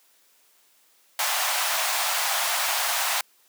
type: high-pass noise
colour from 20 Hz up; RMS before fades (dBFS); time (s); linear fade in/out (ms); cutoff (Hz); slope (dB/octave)
pink; -25; 1.19-3.21; 2; 650; 48
effects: white hiss -61 dBFS RMS until 3.48 s + high-pass 300 Hz 12 dB/octave